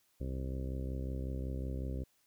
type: harmonic tone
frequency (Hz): 65.41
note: C2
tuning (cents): 0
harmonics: 1 / 2 / 3 / 4 / 5 / 6 / 7 / 8 / 9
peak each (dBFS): -37 / -42 / -48 / -46 / -51 / -50 / -55 / -51 / -58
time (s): 0.2-2.04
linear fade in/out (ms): 10
effects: white hiss -73 dBFS RMS until 2.26 s